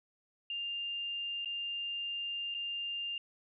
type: tone with dropouts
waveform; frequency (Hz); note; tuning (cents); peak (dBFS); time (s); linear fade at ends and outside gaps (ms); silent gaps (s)
sine; 2800; F7; +4; -35; 0.5-3.18; 2; 1.448-1.457 / 2.542-2.547
effects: none